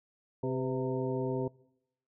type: harmonic tone with a mistuned harmonic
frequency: 130.81 Hz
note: C3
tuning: in tune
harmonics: 1 / 2 / 3 / 4 / 5 / 7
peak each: -35 / -36 / -34 / -38 / -44 / -43 dBFS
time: 0.43-1.48 s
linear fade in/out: 5 ms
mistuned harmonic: 4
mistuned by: -58 cents
effects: noise-tail reverb RT60 0.8 s tail -23 dB re dry